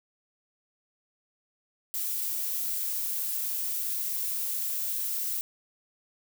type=noise; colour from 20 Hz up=violet; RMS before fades=-31 dBFS; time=1.94-5.41 s; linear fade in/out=0 ms; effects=none